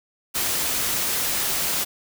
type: noise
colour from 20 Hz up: white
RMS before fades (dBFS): -24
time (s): 0.34-1.85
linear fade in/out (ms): 20
effects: none